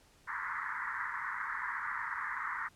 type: band-pass noise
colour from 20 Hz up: white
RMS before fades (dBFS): -38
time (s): 0.27-2.69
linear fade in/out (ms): 20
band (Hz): 920 to 2000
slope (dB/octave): 96
effects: pink hiss -64 dBFS RMS until 2.75 s + low-pass 11000 Hz 12 dB/octave